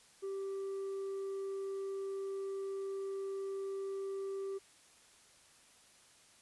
sine tone with tanh clipping, 390.3 Hz, G4, 8 cents flat, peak -38 dBFS, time 0.22-4.59 s, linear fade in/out 20 ms, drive 3 dB, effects white hiss -63 dBFS RMS until 6.41 s + resampled to 24000 Hz

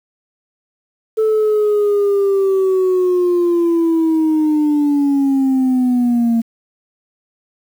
sine linear sweep, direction down, 440 to 227.9 Hz, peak -9 dBFS, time 1.17-6.42 s, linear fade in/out 20 ms, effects tanh soft clip ceiling -10 dBFS + 7-bit

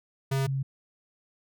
square / sine tone pair in turn, 135.3 / 135.3 Hz, C#3 / C#3, -42 / -42 cents, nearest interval unison, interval 0 cents, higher neither, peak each -25 / -26 dBFS, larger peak first, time 0.31-0.47 / 0.47-0.63 s, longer neither, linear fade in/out 10 ms, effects none

